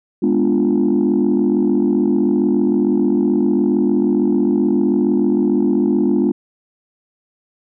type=chord; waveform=sine; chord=G# diminished seventh; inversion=none; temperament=equal; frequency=207.7 / 246.9 / 293.7 / 349.2 Hz; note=G#3 / B3 / D4 / F4; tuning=0 / 0 / 0 / 0 cents; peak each=-17 dBFS; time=0.22-6.32 s; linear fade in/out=10 ms; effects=tanh soft clip ceiling -7 dBFS